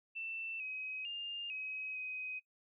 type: tone with pitch steps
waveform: sine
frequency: 2670 / 2534 / 2809 / 2540 / 2517 Hz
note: E7 / D#7 / F7 / D#7 / D#7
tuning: +22 / +31 / +9 / +35 / +19 cents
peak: -39 dBFS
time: 0.15-2.4 s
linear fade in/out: 20 ms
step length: 450 ms
effects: noise-tail reverb RT60 0.1 s tail -23 dB re dry